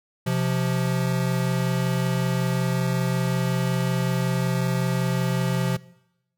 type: tone pair together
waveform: square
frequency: 128.7 / 174.09 Hz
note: C3 / F3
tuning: -28 / -5 cents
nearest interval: perfect fourth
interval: 523 cents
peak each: -25 dBFS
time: 0.26-5.77 s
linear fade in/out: 10 ms
effects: noise-tail reverb RT60 0.9 s tail -21 dB re dry